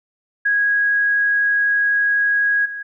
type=tone with level steps; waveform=sine; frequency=1652 Hz; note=G#6; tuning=10 cents flat; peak=-14 / -26 dBFS; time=0.45-2.83 s; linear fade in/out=10 ms; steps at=2.65 s; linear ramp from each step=10 ms; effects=none